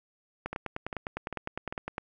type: two click trains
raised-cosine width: 0.5 ms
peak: -20 / -18 dBFS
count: 4 / 16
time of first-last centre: 0.53-1.725 / 0.46-1.981 s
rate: 2.51 / 9.86 Hz
effects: none